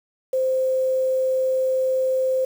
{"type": "tone with quantisation", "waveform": "sine", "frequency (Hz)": 521, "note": "C5", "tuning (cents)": -7, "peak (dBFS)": -18, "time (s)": [0.33, 2.45], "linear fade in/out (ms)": 5, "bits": 7, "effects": []}